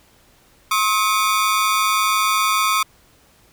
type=ring-modulated tone; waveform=sawtooth; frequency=1174.7 Hz; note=D6; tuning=in tune; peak=-9 dBFS; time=0.71-2.83 s; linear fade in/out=5 ms; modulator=103 Hz; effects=pink hiss -54 dBFS RMS until 3.52 s